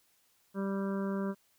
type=harmonic tone; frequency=195.9 Hz; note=G3; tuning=1 cent flat; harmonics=1 / 2 / 3 / 5 / 6 / 7 / 8; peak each=-32 / -38 / -42 / -46 / -48 / -49 / -50 dBFS; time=0.54-1.35 s; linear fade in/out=50 ms; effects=white hiss -70 dBFS RMS until 1.58 s